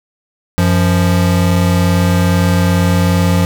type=tone pair together; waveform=square; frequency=92.5 / 174.78 Hz; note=F#2 / F3; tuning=0 / +2 cents; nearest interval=major seventh; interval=1102 cents; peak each=-13 dBFS; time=0.58-3.45 s; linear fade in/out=0 ms; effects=none